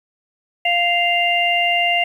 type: harmonic tone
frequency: 697 Hz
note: F5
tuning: 4 cents flat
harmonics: 1 / 3 / 4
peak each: -19 / -20 / -18 dBFS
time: 0.65-2.04 s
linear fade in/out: 5 ms
effects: 8-bit